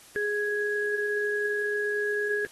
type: tone pair together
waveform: sine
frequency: 415.7 / 1662.8 Hz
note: G#4 / G#6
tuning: +2 / +2 cents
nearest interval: 2 octaves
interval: 2400 cents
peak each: -28 dBFS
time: 0.16-2.45 s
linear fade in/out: 0 ms
effects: white hiss -52 dBFS RMS until 2.51 s + AAC 32 kbps